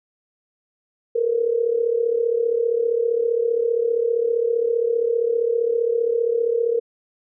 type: tone with amplitude modulation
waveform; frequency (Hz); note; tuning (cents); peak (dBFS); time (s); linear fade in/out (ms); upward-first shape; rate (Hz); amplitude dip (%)
sine; 466.2; A#4; 0; -14; 1.15-6.8; 10; sine; 35.2; 75
effects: none